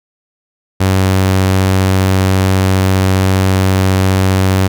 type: tone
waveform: sawtooth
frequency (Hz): 94.8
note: F#2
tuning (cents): +43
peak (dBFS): -5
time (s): 0.8-4.68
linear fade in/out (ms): 10
effects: none